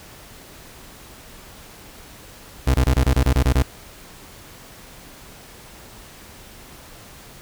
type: tone bursts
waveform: 35% pulse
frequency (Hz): 65.41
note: C2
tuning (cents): 0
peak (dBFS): -12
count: 10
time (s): 2.67-3.625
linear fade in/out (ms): 5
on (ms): 73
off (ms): 25
effects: pink hiss -43 dBFS RMS until 7.41 s